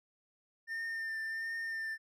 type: tone with vibrato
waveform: triangle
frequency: 1804 Hz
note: A6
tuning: 43 cents sharp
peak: -34 dBFS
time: 0.67-1.98 s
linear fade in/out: 50 ms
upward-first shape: triangle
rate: 1.4 Hz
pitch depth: 24 cents each way
effects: none